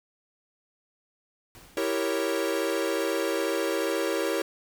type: noise with exponential decay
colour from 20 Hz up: pink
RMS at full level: -48 dBFS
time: 1.55-2.61 s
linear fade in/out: 0 ms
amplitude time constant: 230 ms
type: chord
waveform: 45% pulse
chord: E diminished seventh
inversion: none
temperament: equal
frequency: 329.6 / 392 / 466.2 / 554.4 Hz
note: E4 / G4 / Bb4 / Db5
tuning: 0 / 0 / 0 / 0 cents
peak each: -31 dBFS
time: 1.77-4.42 s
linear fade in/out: 2 ms
effects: none